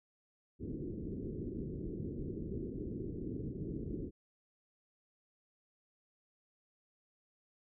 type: low-pass noise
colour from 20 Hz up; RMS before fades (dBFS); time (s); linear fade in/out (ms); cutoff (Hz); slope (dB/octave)
white; -41; 0.59-4.11; 50; 400; 48
effects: none